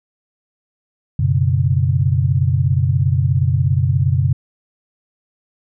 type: chord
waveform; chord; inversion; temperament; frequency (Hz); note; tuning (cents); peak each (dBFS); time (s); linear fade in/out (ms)
sine; F# suspended fourth; none; equal with one note detuned; 92.5 / 123.47 / 140.44; F#2 / B2 / C#3; 0 / 0 / +23; -17; 1.19-4.33; 5
effects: none